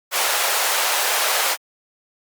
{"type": "high-pass noise", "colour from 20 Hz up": "pink", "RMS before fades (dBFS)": -20, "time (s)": [0.11, 1.57], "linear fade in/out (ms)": 50, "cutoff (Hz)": 590, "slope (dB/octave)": 24, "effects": ["Opus 48 kbps"]}